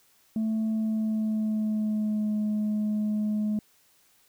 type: tone with pitch glide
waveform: sine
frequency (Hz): 220 to 211.8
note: A3 to G#3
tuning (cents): 0 to +34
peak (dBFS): -22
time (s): 0.36-3.59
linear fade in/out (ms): 2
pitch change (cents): -66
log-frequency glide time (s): 0.68-2.35
effects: tanh soft clip ceiling -23 dBFS + white hiss -63 dBFS RMS until 4.28 s